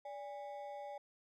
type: ring-modulated tone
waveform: triangle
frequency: 698.5 Hz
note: F5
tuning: in tune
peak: -39 dBFS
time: 0.05-0.98 s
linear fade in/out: 5 ms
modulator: 119 Hz
effects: none